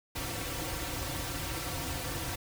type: noise with comb filter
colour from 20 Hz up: pink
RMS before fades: -36 dBFS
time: 0.15-2.36 s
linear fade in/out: 10 ms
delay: 4.8 ms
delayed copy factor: -0.9
effects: none